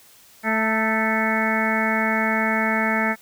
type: harmonic tone with a mistuned harmonic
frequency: 220 Hz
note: A3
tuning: in tune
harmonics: 1 / 2 / 3 / 4 / 6 / 7 / 8 / 9 / 10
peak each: -24 / -32 / -28 / -27 / -28 / -32 / -26 / -31 / -26 dBFS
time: 0.43-3.16 s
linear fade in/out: 50 ms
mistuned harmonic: 4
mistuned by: +21 cents
effects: white hiss -51 dBFS RMS until 3.21 s